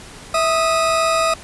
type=tone pair together; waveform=40% pulse; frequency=653.4 / 1244.5 Hz; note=E5 / D#6; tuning=-15 / 0 cents; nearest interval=major seventh; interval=1115 cents; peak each=-17 dBFS; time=0.34-1.34 s; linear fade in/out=5 ms; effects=pink hiss -38 dBFS RMS until 1.43 s + resampled to 24000 Hz